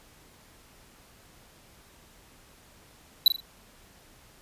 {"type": "tone with echo", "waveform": "square", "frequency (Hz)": 3967, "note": "B7", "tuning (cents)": 7, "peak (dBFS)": -14, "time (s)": [3.26, 3.28], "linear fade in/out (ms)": 2, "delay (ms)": 41, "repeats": 3, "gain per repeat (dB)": -9, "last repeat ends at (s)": 3.403, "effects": ["pink hiss -56 dBFS RMS until 4.41 s", "resampled to 32000 Hz"]}